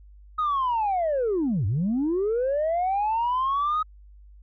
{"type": "linear two-way sweep", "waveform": "sine", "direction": "down then up", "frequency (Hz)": [1270, 88.9, 1270], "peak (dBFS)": -20, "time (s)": [0.38, 3.83], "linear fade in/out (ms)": 10, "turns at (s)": 1.66, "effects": ["tanh soft clip ceiling -19 dBFS", "added 50 Hz sine -46 dBFS peak until 4.42 s"]}